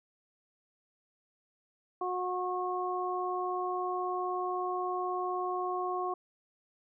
harmonic tone, 363.8 Hz, F#4, 29 cents flat, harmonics 1 / 2 / 3, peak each -35 / -35 / -35 dBFS, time 2.01-6.14 s, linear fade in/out 5 ms, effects none

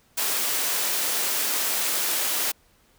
white high-pass noise, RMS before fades -25 dBFS, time 0.17-2.52 s, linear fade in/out 10 ms, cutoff 300 Hz, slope 12 dB/octave, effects pink hiss -61 dBFS RMS until 2.98 s

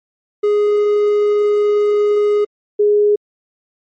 triangle / sine tone pair in turn, 415.3 / 415.3 Hz, G#4 / G#4, 0 / 0 cents, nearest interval unison, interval 0 cents, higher neither, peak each -9 dBFS, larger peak neither, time 0.43-2.45 / 2.79-3.16 s, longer first, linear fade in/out 10 ms, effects MP3 32 kbps

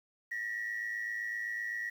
sine tone pair together, 1812.2 / 1920 Hz, A#6 / B6, -49 / -49 cents, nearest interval minor second, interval 100 cents, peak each -39 / -34 dBFS, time 0.31-1.9 s, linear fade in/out 10 ms, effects tanh soft clip ceiling -30 dBFS + 10-bit

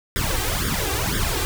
pink noise with flanger, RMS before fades -23 dBFS, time 0.16-1.45 s, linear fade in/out 0 ms, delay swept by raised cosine 0.57 to 2.57 ms, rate 2 Hz, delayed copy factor +1, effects none

